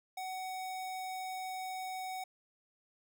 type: tone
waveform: square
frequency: 749 Hz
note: F#5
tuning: 21 cents sharp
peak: -39 dBFS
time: 0.17-2.24 s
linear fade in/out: 5 ms
effects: none